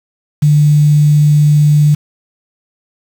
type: tone with quantisation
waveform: sine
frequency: 148.7 Hz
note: D3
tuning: 22 cents sharp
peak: -5 dBFS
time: 0.42-1.95 s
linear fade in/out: 10 ms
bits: 5
effects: none